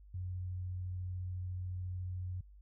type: tone with vibrato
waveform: sine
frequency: 91.2 Hz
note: F#2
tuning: 24 cents flat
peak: -37 dBFS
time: 0.14-2.41 s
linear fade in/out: 5 ms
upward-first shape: triangle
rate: 14 Hz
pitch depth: 10 cents each way
effects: added 50 Hz sine -54 dBFS peak until 2.61 s